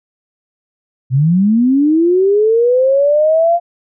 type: linear sweep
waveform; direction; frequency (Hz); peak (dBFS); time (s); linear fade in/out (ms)
sine; up; 122 to 698.5; -8; 1.1-3.6; 50
effects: none